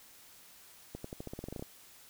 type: accelerating click train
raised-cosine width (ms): 2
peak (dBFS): -27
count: 13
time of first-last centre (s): 0.95-1.625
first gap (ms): 94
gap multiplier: 0.9
effects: white hiss -57 dBFS RMS until 2.09 s